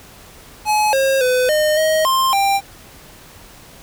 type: tone with pitch steps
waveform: square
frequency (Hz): 849 / 538 / 504 / 611 / 629 / 1053 / 791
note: G#5 / C5 / B4 / D#5 / D#5 / C6 / G5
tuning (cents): +38 / +48 / +35 / -32 / +19 / +11 / +15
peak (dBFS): -14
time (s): 0.65-2.61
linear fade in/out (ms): 50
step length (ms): 280
effects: pink hiss -42 dBFS RMS until 3.82 s